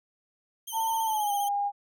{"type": "tone with vibrato", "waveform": "5% pulse", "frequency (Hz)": 3136, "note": "G7", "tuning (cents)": 0, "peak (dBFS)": -28, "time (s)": [0.67, 1.49], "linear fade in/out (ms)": 10, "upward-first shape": "sine", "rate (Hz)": 15, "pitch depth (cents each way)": 49}
{"type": "tone with pitch glide", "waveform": "sine", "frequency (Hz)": [899, 810.2], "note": ["A5", "G#5"], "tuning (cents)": [37, -43], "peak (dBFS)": -25, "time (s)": [0.72, 1.72], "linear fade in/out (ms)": 50, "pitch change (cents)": -180, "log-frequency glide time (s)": [1.04, 1.32]}
{"effects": []}